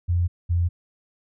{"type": "tone pair in turn", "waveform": "sine", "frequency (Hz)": [87.31, 86.46], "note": ["F2", "F2"], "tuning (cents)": [0, -17], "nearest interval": "unison", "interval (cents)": 17, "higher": "first", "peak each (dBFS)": -18, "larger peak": "neither", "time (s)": [[0.08, 0.28], [0.49, 0.69]], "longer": "neither", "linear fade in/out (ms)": 20, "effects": []}